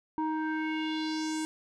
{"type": "tone with low-pass filter sweep", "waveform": "square", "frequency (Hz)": 313.2, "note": "D#4", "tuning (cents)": 11, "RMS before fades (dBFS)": -32, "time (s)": [0.18, 1.45], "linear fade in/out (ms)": 0, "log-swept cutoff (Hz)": [890, 8700], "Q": 2.9, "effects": []}